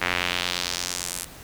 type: tone with band-pass filter sweep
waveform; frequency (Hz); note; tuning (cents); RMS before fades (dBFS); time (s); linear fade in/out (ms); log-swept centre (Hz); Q
sawtooth; 88.8; F2; +29; -28; 0.01-1.25; 10; 2000 to 10000; 1.6
effects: pink hiss -44 dBFS RMS until 1.43 s